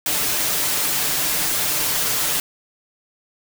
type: noise with comb filter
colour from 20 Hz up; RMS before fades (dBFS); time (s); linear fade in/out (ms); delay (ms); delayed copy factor
white; -21; 0.06-2.4; 2; 6.7; +0.6
effects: none